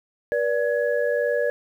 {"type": "tone cluster", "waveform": "sine", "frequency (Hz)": [479.8, 582, 1681], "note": ["A#4", "D5", "G#6"], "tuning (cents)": [50, -16, 20], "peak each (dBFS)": [-23, -23, -29], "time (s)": [0.32, 1.5], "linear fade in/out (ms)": 0, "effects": ["9-bit"]}